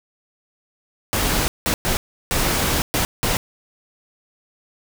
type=noise bursts at uneven times; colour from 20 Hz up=pink; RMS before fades=-20 dBFS; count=6; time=1.13-1.48 / 1.66-1.74 / 1.85-1.97 / 2.31-2.82 / 2.94-3.05 / 3.23-3.37 s; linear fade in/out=0 ms; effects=none